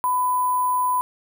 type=tone with sample-and-hold; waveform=sine; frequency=1000 Hz; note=B5; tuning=21 cents sharp; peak=-18 dBFS; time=0.04-1.01 s; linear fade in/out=0 ms; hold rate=11025 Hz; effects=none